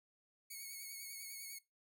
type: tone with vibrato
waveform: 5% pulse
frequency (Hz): 2217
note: C#7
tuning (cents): 0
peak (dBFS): -37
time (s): 0.5-1.59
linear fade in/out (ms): 10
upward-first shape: sine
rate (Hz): 10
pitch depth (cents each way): 32
effects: noise-tail reverb RT60 0.2 s tail -20 dB re dry